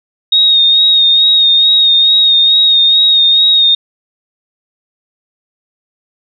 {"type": "tone with vibrato", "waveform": "sine", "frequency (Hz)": 3729, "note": "A#7", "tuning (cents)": 0, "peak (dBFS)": -5, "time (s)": [0.32, 3.75], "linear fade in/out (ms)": 5, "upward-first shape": "sine", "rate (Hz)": 2.3, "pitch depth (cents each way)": 32, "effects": []}